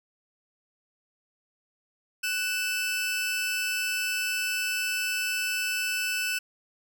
sawtooth tone pair together, 1496 / 2634 Hz, F#6 / E7, +19 / -2 cents, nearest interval minor seventh, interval 979 cents, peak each -28 / -25 dBFS, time 2.23-6.39 s, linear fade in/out 10 ms, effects none

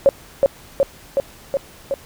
sine tone with echo, 551 Hz, C#5, 11 cents flat, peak -7 dBFS, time 0.06-0.09 s, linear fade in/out 0 ms, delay 370 ms, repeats 5, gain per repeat -2 dB, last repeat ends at 1.94 s, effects pink hiss -44 dBFS RMS until 2.05 s

